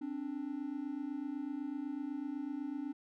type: tone pair together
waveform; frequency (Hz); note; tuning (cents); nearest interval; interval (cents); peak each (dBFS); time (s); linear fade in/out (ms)
triangle; 265.7 / 293.7; C4 / D4; +27 / 0; major second; 173; -39 / -37; 0.01-2.93; 10
effects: none